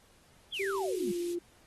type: exponential sweep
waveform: sine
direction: down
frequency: 3520 to 182.4 Hz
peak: -34 dBFS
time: 0.52-1.12 s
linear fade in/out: 10 ms
type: high-pass noise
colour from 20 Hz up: white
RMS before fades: -47 dBFS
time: 0.54-1.35 s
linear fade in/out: 20 ms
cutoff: 2300 Hz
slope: 24 dB/octave
type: tone with pitch glide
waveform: sine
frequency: 392 to 347.2 Hz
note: G4 to F4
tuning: 0 to -10 cents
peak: -31 dBFS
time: 0.59-1.39 s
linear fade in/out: 10 ms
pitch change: -210 cents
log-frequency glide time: 0.75-1.17 s
effects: pink hiss -63 dBFS RMS until 1.66 s + AAC 32 kbps